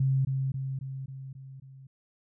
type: tone with echo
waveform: sine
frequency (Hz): 133.9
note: C3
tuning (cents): +40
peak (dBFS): -22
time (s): 0-0.25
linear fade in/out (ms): 5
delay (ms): 270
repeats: 6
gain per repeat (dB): -4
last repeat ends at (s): 1.87
effects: none